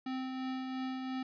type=tone with tremolo; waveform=square; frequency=260 Hz; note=C4; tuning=11 cents flat; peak=-35 dBFS; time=0.06-1.23 s; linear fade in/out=5 ms; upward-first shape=triangle; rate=2.9 Hz; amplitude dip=35%; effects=resampled to 11025 Hz